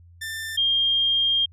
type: tone pair in turn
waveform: sawtooth / sine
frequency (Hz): 1784 / 3213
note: A6 / G7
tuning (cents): +23 / +42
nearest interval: minor seventh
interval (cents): 1019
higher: second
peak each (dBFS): -26 / -18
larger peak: second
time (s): 0.21-0.57 / 0.57-1.46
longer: second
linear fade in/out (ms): 10
effects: added 86 Hz sine -47 dBFS peak until 1.52 s + resampled to 32000 Hz